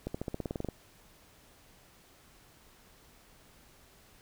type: accelerating click train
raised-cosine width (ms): 2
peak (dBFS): -21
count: 12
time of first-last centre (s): 0.07-0.687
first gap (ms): 75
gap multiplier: 0.94
effects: pink hiss -60 dBFS RMS until 4.21 s